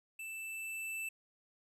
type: tone with level ramp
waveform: square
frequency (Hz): 2649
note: E7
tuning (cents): +8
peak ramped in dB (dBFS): -43 to -38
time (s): 0.19-1.09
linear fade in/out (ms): 5
effects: resampled to 32000 Hz + 12-bit